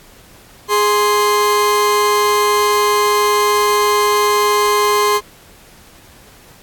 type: tone pair together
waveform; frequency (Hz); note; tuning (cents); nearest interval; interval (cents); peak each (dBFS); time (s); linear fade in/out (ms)
40% pulse; 415.3 / 1046.5; G#4 / C6; 0 / 0; octave + major third; 1600; -14 / -13; 0.68-5.21; 50
effects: pink hiss -44 dBFS RMS until 6.62 s + AAC 64 kbps